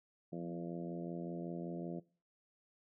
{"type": "harmonic tone with a mistuned harmonic", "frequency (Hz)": 85.3, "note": "F2", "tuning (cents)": -40, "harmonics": [2, 3, 4, 5, 6, 7, 8], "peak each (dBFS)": [-43, -48, -46, -52, -53, -52, -54], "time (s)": [0.32, 2], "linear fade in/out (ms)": 10, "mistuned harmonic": 2, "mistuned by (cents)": 25, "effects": ["noise-tail reverb RT60 0.4 s tail -21 dB re dry"]}